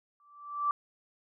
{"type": "tone with exponential growth", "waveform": "sine", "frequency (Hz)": 1166, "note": "D6", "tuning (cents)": -13, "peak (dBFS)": -23, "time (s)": [0.2, 0.71], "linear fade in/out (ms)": 1, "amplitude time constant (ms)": 110, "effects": []}